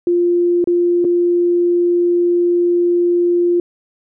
sine tone with dropouts, 349.2 Hz, F4, in tune, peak -11 dBFS, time 0.07-3.6 s, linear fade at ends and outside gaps 2 ms, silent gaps 0.642-0.673 / 1.044-1.049 s, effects none

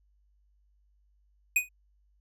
square tone with exponential decay, 2489 Hz, D#7, in tune, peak -19 dBFS, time 1.56-1.69 s, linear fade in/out 5 ms, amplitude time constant 28 ms, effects added 50 Hz sine -64 dBFS peak until 2.2 s

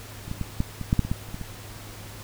clicks, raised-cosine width 5 ms, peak -25 / -17 / -15 / -10 / -19 / -7 / -7 / -19 / -12 / -28 / -20 / -21 dBFS, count 12, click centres 0.28 / 0.314 / 0.413 / 0.604 / 0.813 / 0.929 / 0.993 / 1.05 / 1.115 / 1.289 / 1.344 / 1.413 s, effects added 104 Hz sine -43 dBFS peak until 2.23 s + pink hiss -43 dBFS RMS until 2.23 s

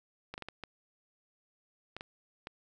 clicks, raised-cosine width 0.3 ms, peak -25 dBFS, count 8, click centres 0.34 / 0.379 / 0.423 / 0.486 / 0.637 / 1.966 / 2.009 / 2.471 s, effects none

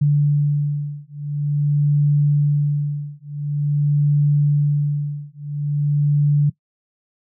sine beating tone pair, 145.6 / 146.07 Hz, D3 / D3, -15 / -9 cents, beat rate 0.47 Hz, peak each -18 / -18 dBFS, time 0.01-6.5 s, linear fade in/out 10 ms, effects noise-tail reverb RT60 0.1 s tail -19 dB re dry

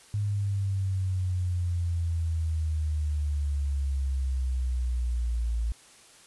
sine exponential sweep, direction down, 103.83 to 56.2 Hz, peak -25 dBFS, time 0.14-5.72 s, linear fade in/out 0 ms, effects white hiss -54 dBFS RMS until 6.26 s + resampled to 24000 Hz

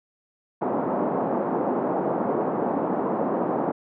pink band-pass noise, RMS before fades -25 dBFS, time 0.61-3.72 s, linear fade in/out 10 ms, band 210 to 960 Hz, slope 24 dB/octave, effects none

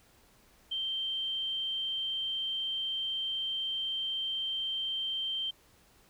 sine tone, 3136 Hz, G7, in tune, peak -31 dBFS, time 0.71-5.51 s, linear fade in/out 10 ms, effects pink hiss -63 dBFS RMS until 6.09 s

